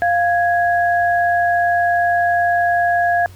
sine tone pair together, 698.4 / 1661.2 Hz, F5 / G#6, 0 / 0 cents, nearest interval octave + minor third, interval 1500 cents, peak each -14 / -19 dBFS, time 0.02-3.26 s, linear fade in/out 0 ms, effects added 92 Hz sine -38 dBFS peak until 3.35 s + pink hiss -47 dBFS RMS until 3.35 s

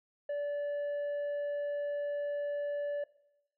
sine tone with tanh clipping, 579 Hz, D5, 25 cents flat, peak -33 dBFS, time 0.29-3.04 s, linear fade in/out 5 ms, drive 4 dB, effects noise-tail reverb RT60 0.8 s tail -18 dB re dry

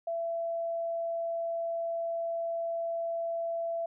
sine tone, 670 Hz, E5, 28 cents sharp, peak -30 dBFS, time 0.07-3.86 s, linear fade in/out 5 ms, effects none

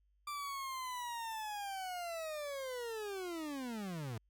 40% pulse linear sweep, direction down, 1181 to 105.4 Hz, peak -39 dBFS, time 0.27-4.18 s, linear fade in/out 5 ms, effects added 50 Hz sine -70 dBFS peak until 4.29 s

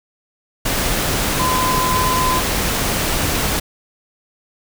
sine tone in noise, 1019 Hz, C6, 46 cents flat, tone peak -17 dBFS, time 1.39-2.4 s, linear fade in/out 10 ms, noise pink, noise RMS -19 dBFS, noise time 0.65-3.6 s, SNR -1 dB, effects none

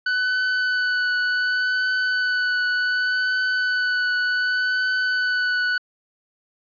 45% pulse tone with vibrato, 1495 Hz, F#6, 17 cents sharp, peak -19 dBFS, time 0.06-5.78 s, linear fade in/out 5 ms, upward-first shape triangle, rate 0.67 Hz, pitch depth 16 cents each way, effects resampled to 11025 Hz + 10-bit

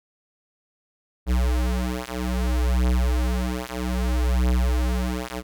square beating tone pair, 61.5 / 62.12 Hz, B1 / B1, -7 / +11 cents, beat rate 0.62 Hz, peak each -24 dBFS, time 1.26-5.43 s, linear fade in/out 50 ms, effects none

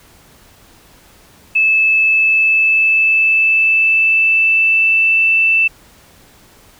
sine tone with pitch glide, 2615 to 2655 Hz, E7 to E7, -15 to +12 cents, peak -9 dBFS, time 1.55-5.68 s, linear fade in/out 10 ms, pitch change +27 cents, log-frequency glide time 2.03-5.26 s, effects pink hiss -46 dBFS RMS until 6.79 s

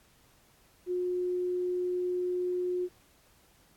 sine tone, 360 Hz, F#4, 47 cents flat, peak -28 dBFS, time 0.86-2.89 s, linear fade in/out 50 ms, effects pink hiss -63 dBFS RMS until 3.76 s + AAC 64 kbps

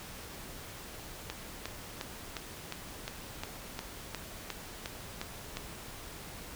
click train, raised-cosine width 0.2 ms, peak -19 dBFS, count 13, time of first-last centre 1.3-5.57 s, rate 2.81 Hz, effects pink hiss -46 dBFS RMS until 6.55 s

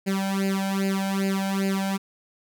sawtooth tone with flanger, 194.3 Hz, G3, 15 cents flat, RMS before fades -25 dBFS, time 0.06-1.98 s, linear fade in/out 20 ms, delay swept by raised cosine 0.42 to 1.32 ms, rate 2.5 Hz, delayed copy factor +0.9, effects none

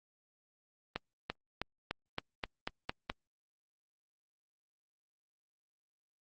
accelerating click train, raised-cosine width 0.3 ms, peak -18 dBFS, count 9, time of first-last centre 0.96-3.099 s, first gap 340 ms, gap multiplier 0.93, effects Opus 32 kbps

